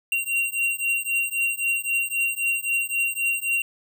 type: beating tone pair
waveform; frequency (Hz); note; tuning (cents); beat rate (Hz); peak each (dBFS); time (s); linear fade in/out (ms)
square; 2755 / 2758.8; F7 / F7; -24 / -22; 3.8; -26; 0.12-3.62; 2
effects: none